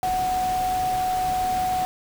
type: tone in noise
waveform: sine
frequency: 740 Hz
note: F#5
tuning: in tune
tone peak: -21 dBFS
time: 0.03-1.85 s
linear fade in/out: 0 ms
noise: pink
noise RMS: -34 dBFS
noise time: 0.03-1.85 s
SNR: +10 dB
effects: none